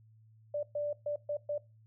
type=tone bursts at uneven times; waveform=sine; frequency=587 Hz; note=D5; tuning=1 cent flat; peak=-31 dBFS; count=5; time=0.54-0.63 / 0.75-0.93 / 1.06-1.16 / 1.29-1.37 / 1.49-1.58 s; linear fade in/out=5 ms; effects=noise-tail reverb RT60 0.3 s tail -23 dB re dry + added 110 Hz sine -58 dBFS peak until 1.86 s